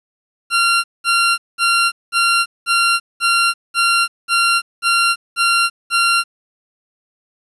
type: tone bursts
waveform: 20% pulse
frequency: 1379 Hz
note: F6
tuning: 22 cents flat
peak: -7 dBFS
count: 11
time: 0.5-6.24 s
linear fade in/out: 50 ms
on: 340 ms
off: 200 ms
effects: resampled to 24000 Hz + 8-bit